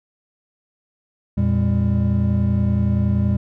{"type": "tone cluster", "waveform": "triangle", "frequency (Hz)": [85.4, 116, 200.3], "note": ["F2", "A#2", "G3"], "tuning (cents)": [-38, -8, 38], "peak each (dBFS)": -18, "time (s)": [1.37, 3.37], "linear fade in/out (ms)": 10, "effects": []}